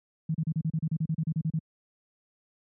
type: tone bursts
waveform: sine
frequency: 159.1 Hz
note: D#3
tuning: 39 cents sharp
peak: -24 dBFS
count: 15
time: 0.29-1.59 s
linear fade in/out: 5 ms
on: 54 ms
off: 35 ms
effects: high-pass 100 Hz 12 dB/octave